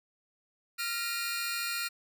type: tone cluster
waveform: sawtooth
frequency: 1388 / 1883 / 2418 / 4238 Hz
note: F6 / A#6 / D7 / C8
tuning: -11 / +17 / +50 / +21 cents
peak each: -32 / -37 / -34 / -35 dBFS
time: 0.78-1.89 s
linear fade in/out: 20 ms
effects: none